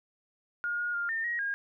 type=tone with pitch steps; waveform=sine; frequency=1425 / 1434 / 1403 / 1811 / 1893 / 1625 Hz; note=F6 / F6 / F6 / A6 / A#6 / G#6; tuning=+34 / +45 / +8 / +49 / +26 / -38 cents; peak=-29 dBFS; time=0.64-1.54 s; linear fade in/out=0 ms; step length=150 ms; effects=none